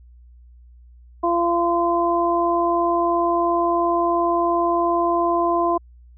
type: harmonic tone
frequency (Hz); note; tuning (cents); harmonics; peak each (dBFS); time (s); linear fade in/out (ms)
342.9; F4; -32; 1 / 2 / 3; -21 / -21 / -21; 1.23-5.78; 10
effects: added 60 Hz sine -44 dBFS peak until 6.17 s